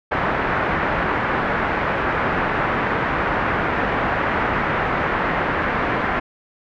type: low-pass noise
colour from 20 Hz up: white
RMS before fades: -21 dBFS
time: 0.11-6.2 s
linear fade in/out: 10 ms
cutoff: 1800 Hz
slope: 24 dB/octave
effects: none